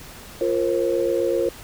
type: chord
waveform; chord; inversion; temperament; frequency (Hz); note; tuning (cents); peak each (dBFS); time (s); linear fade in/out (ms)
sine; F suspended fourth; none; equal with one note detuned; 349.2 / 466.2 / 534.2; F4 / Bb4 / C5; 0 / 0 / +36; -23; 0.41-1.49; 2
effects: pink hiss -41 dBFS RMS until 1.63 s